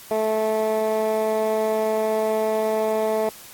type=tone with band-pass filter; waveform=15% pulse; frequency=218.1 Hz; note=A3; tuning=15 cents flat; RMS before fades=-22 dBFS; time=0.11-3.29 s; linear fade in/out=2 ms; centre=580 Hz; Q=1.6; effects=white hiss -43 dBFS RMS until 3.53 s + AAC 64 kbps